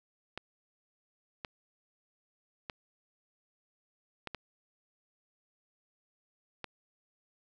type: clicks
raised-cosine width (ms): 0.3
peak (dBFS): -22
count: 6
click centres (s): 0.376 / 1.448 / 2.698 / 4.273 / 4.347 / 6.643
effects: none